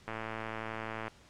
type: click train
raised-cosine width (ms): 0.5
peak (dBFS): -23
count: 112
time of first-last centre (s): 0.08-1.08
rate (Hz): 111
effects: pink hiss -59 dBFS RMS until 1.29 s + low-pass 7000 Hz 12 dB/octave